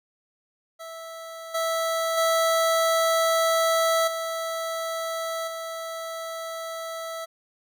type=tone with level steps; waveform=25% pulse; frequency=656 Hz; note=E5; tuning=9 cents flat; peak=-33 / -20 / -16 / -24 / -28 dBFS; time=0.79-7.26 s; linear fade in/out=20 ms; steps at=1.54 / 2.17 / 4.07 / 5.47 s; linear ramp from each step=10 ms; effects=none